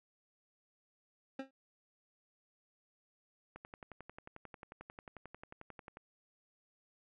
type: tone with exponential decay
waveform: 25% pulse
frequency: 267.8 Hz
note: C4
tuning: 40 cents sharp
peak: -33 dBFS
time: 1.39-1.51 s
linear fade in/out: 5 ms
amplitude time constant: 25 ms
type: click train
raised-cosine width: 0.5 ms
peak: -33 dBFS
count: 28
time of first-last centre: 3.56-5.971 s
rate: 11.2 Hz
effects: low-pass 3000 Hz 12 dB/octave